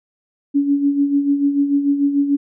sine tone with tremolo, 283 Hz, C#4, 36 cents sharp, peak -11 dBFS, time 0.54-2.37 s, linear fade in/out 20 ms, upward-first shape sine, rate 6.8 Hz, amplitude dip 60%, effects none

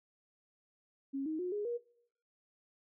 sine tone with pitch steps, 273.4 / 314.1 / 360.8 / 414.4 / 476 Hz, C#4 / D#4 / F#4 / G#4 / A#4, -24 / +16 / -44 / -4 / +36 cents, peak -34 dBFS, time 1.13-1.78 s, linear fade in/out 20 ms, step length 130 ms, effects noise-tail reverb RT60 0.6 s tail -20 dB re dry

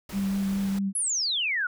pink noise, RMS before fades -41 dBFS, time 0.09-0.79 s, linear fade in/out 5 ms
sine tone with vibrato, 196 Hz, G3, in tune, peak -24 dBFS, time 0.12-0.93 s, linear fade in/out 50 ms, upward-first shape sine, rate 4.8 Hz, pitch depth 15 cents each way
sine exponential sweep, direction down, 11210 to 1400 Hz, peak -24 dBFS, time 0.95-1.67 s, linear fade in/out 5 ms
effects none

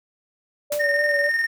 sine tone with vibrato, 580 Hz, D5, 22 cents flat, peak -22 dBFS, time 0.7-1.3 s, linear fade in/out 20 ms, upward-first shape sine, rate 3.6 Hz, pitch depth 30 cents each way
white noise with exponential decay, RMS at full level -27 dBFS, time 0.72-0.92 s, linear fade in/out 1 ms, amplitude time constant 42 ms
triangle tone with tremolo, 1833 Hz, A#6, 30 cents flat, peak -16 dBFS, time 0.79-1.47 s, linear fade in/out 20 ms, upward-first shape square, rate 20 Hz, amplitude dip 40%
effects none

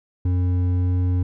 sine tone with hard clipping, 90.1 Hz, F#2, 45 cents flat, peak -19 dBFS, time 0.25-1.23 s, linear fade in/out 5 ms, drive 7 dB, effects none

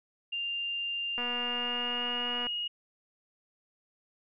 sine tone with pitch glide, 2794 to 2876 Hz, F7 to F#7, 0 to -50 cents, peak -31 dBFS, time 0.32-2.68 s, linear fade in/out 10 ms, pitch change +50 cents, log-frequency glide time 1.18-2.47 s
click train, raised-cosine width 0.5 ms, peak -24 dBFS, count 314, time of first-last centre 1.18-2.468 s, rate 243 Hz
effects none

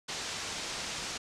white low-pass noise, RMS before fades -38 dBFS, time 0.08-1.18 s, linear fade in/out 10 ms, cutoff 7000 Hz, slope 24 dB/octave, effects low-pass 11000 Hz 12 dB/octave

